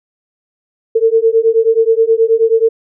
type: beating tone pair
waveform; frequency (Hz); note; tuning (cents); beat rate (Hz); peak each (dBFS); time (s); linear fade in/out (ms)
sine; 446.9 / 456.3; A4 / A#4; +27 / -37; 9.4; -11; 0.95-2.69; 10
effects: none